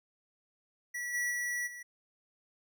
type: tone with level steps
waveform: square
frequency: 1943 Hz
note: B6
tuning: 29 cents flat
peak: -36 / -31 / -33 / -44 dBFS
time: 0.94-1.83 s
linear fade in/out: 10 ms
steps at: 1.13 / 1.3 / 1.66 s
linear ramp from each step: 20 ms
effects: none